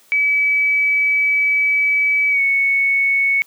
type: tone with pitch glide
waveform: sine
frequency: 2289 to 2215 Hz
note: D7 to C#7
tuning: -45 to -2 cents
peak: -13 dBFS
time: 0.12-3.42 s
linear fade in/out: 0 ms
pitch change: -57 cents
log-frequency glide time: 2.3-2.41 s
effects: white hiss -52 dBFS RMS until 3.46 s + high-pass 150 Hz 12 dB/octave